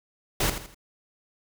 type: noise with echo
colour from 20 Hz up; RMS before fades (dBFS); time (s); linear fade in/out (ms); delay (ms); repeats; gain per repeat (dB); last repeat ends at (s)
pink; -24; 0.4-0.5; 5; 82; 3; -9; 0.746
effects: none